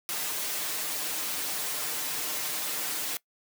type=noise with comb filter; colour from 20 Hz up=white; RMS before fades=-32 dBFS; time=0.09-3.17 s; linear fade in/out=0 ms; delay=6.6 ms; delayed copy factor=+0.85; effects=noise-tail reverb RT60 0.1 s tail -22 dB re dry + high-pass 200 Hz 12 dB/octave